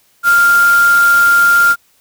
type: tone in noise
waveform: sine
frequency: 1396.9 Hz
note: F6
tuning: in tune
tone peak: -6 dBFS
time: 0.23-1.76 s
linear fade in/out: 50 ms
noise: white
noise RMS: -23 dBFS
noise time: 0.23-1.76 s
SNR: +14 dB
effects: white hiss -54 dBFS RMS until 2 s